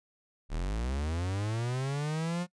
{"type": "linear sweep", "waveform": "45% pulse", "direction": "up", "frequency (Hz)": [34.98, 180], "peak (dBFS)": -30, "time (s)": [0.49, 2.47], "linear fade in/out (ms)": 50, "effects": ["noise-tail reverb RT60 0.1 s tail -24 dB re dry", "resampled to 22050 Hz"]}